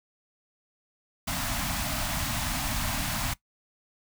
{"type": "band-stop noise", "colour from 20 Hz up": "pink", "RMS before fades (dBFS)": -30, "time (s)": [1.27, 3.34], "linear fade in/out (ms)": 10, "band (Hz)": [300, 600], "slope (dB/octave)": 96, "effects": ["noise-tail reverb RT60 0.1 s tail -19 dB re dry"]}